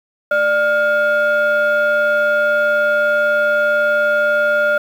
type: tone pair together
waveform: sine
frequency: 593.7 / 1412 Hz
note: D5 / F6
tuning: +19 / +19 cents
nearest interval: octave + minor third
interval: 1500 cents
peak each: -13 dBFS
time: 0.31-4.78 s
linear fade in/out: 5 ms
effects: tanh soft clip ceiling -9 dBFS + 7-bit